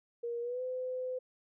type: tone with pitch glide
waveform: sine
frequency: 472.1 to 508.9 Hz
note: A#4 to C5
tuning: +22 to -48 cents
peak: -34 dBFS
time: 0.23-1.19 s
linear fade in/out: 10 ms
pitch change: +130 cents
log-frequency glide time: 0.41-0.62 s
effects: none